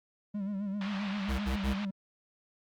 triangle tone with vibrato, 200 Hz, G3, 35 cents sharp, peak -30 dBFS, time 0.34-1.91 s, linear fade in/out 10 ms, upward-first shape sine, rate 7.6 Hz, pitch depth 75 cents each way
pink band-pass noise, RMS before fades -43 dBFS, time 0.81-1.85 s, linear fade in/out 2 ms, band 790 to 3900 Hz, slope 24 dB/octave
square tone bursts, 65.41 Hz, C2, in tune, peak -30 dBFS, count 3, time 1.28-1.742 s, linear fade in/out 20 ms, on 110 ms, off 66 ms
effects Opus 48 kbps

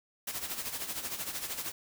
white noise with tremolo, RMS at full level -35 dBFS, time 0.27-1.72 s, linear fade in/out 5 ms, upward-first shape sine, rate 13 Hz, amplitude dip 65%, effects none

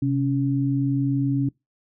sine tone pair together, 131.6 / 278.9 Hz, C3 / C#4, +10 / +11 cents, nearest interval octave + minor second, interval 1301 cents, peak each -22 dBFS, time 0.02-1.49 s, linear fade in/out 5 ms, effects noise-tail reverb RT60 0.2 s tail -24 dB re dry

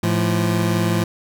25% pulse tone pair together, 108.3 / 171.92 Hz, A2 / F3, -27 / -27 cents, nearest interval minor sixth, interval 800 cents, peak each -16 dBFS, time 0.03-1.04 s, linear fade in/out 5 ms, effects none

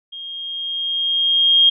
sine tone with level ramp, 3235 Hz, G#7, 46 cents flat, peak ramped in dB -30 to -8 dBFS, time 0.12-1.7 s, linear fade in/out 10 ms, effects none

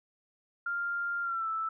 sine tone with pitch glide, 1396.9 to 1318.5 Hz, F6 to E6, 0 to 0 cents, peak -30 dBFS, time 0.66-1.69 s, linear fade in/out 5 ms, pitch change -100 cents, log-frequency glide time 1.22-1.48 s, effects none

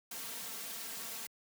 white noise with comb filter, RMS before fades -43 dBFS, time 0.11-1.27 s, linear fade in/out 5 ms, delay 4.4 ms, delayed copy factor +0.75, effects high-pass 80 Hz 12 dB/octave

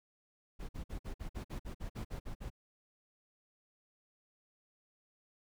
brown noise bursts, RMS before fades -41 dBFS, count 13, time 0.59-2.502 s, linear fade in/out 20 ms, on 100 ms, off 51 ms, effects none

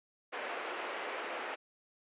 pink band-pass noise, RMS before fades -40 dBFS, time 0.32-1.56 s, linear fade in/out 20 ms, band 400 to 2800 Hz, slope 24 dB/octave, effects resampled to 8000 Hz

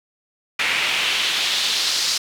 pink noise with band-pass filter sweep, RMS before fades -21 dBFS, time 0.59-2.18 s, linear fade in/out 5 ms, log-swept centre 2300 to 4900 Hz, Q 2.1, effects none

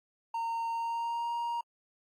triangle tone with pitch glide, 919 to 940.5 Hz, A#5 to A#5, -25 to +15 cents, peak -29 dBFS, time 0.34-1.61 s, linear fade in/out 5 ms, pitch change +40 cents, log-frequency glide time 0.69-1.33 s, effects AAC 64 kbps

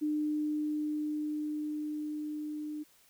sine tone with level ramp, 301.7 Hz, D4, 47 cents sharp, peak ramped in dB -28 to -36 dBFS, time 0.01-2.84 s, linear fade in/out 20 ms, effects white hiss -64 dBFS RMS until 3.09 s

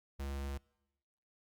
square tone with notch filter, 69.3 Hz, C#2, in tune, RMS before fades -40 dBFS, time 0.19-0.58 s, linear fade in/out 10 ms, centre 140 Hz, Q 1.8, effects noise-tail reverb RT60 1.0 s tail -25 dB re dry + Opus 48 kbps

